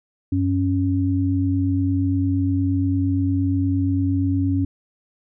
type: tone pair together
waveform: sine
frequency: 94.96 / 276.3 Hz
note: F#2 / C#4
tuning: +45 / -6 cents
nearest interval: octave + tritone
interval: 1849 cents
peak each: -20 dBFS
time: 0.32-4.65 s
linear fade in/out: 5 ms
effects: none